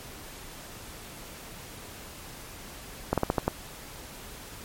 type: slowing click train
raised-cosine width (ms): 1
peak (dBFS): -9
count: 6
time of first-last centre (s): 3.13-3.48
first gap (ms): 47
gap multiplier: 1.2
effects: pink hiss -44 dBFS RMS until 4.64 s + MP3 64 kbps